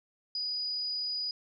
sine tone, 4932 Hz, D#8, 16 cents flat, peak -31 dBFS, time 0.35-1.31 s, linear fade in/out 2 ms, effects none

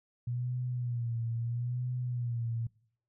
sine tone with vibrato, 120.2 Hz, B2, 46 cents flat, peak -31 dBFS, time 0.27-2.67 s, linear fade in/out 5 ms, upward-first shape sine, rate 0.76 Hz, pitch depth 70 cents each way, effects noise-tail reverb RT60 0.6 s tail -23 dB re dry

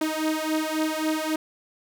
sawtooth beating tone pair, 311 / 314.7 Hz, D#4 / D#4, -1 / +20 cents, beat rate 3.7 Hz, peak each -23 dBFS, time 0.01-1.36 s, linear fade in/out 5 ms, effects none

